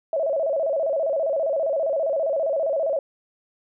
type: tone with vibrato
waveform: sine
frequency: 600 Hz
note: D5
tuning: 37 cents sharp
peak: -20 dBFS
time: 0.13-2.99 s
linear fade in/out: 2 ms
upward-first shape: square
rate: 15 Hz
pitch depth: 140 cents each way
effects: none